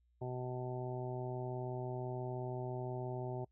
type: harmonic tone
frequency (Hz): 125.9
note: B2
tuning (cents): +34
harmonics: 1 / 2 / 3 / 4 / 5 / 6 / 7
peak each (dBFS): -41 / -51 / -43 / -56 / -47 / -50 / -51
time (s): 0.21-3.45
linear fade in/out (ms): 10
effects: noise-tail reverb RT60 0.1 s tail -25 dB re dry + added 60 Hz sine -70 dBFS peak until 3.51 s